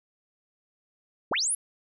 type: linear sweep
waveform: sine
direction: up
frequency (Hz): 73.42 to 11340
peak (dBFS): -24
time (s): 1.31-1.55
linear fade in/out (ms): 5
effects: none